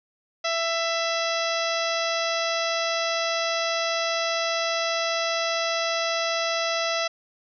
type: harmonic tone with a mistuned harmonic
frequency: 665 Hz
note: E5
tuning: 15 cents sharp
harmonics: 1 / 2 / 3 / 4 / 5 / 6 / 7 / 8 / 9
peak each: -27 / -30 / -32 / -33 / -34 / -35 / -35 / -36 / -37 dBFS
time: 0.44-7.08 s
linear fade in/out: 10 ms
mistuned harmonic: 7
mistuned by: +60 cents
effects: none